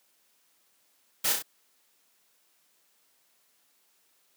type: noise with echo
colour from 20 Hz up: white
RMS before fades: -26 dBFS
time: 1.24-1.33 s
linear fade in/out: 10 ms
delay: 32 ms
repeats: 3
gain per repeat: -4 dB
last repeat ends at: 1.426 s
effects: white hiss -68 dBFS RMS until 4.36 s + high-pass 200 Hz 12 dB/octave